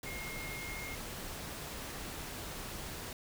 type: tone in noise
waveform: sine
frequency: 2141 Hz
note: C7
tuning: 39 cents sharp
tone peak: -43 dBFS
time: 0.06-0.95 s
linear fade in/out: 2 ms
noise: pink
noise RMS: -43 dBFS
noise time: 0.03-3.13 s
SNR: -3 dB
effects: none